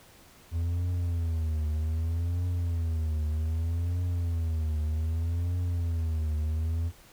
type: tone with vibrato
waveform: triangle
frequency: 82.41 Hz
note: E2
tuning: in tune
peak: -24 dBFS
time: 0.51-6.92 s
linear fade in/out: 50 ms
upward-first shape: triangle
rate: 0.64 Hz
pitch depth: 140 cents each way
effects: pink hiss -55 dBFS RMS until 7.12 s